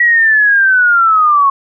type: linear sweep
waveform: sine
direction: down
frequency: 1933 to 1090 Hz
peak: -6 dBFS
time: 0-1.5 s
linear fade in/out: 5 ms
effects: none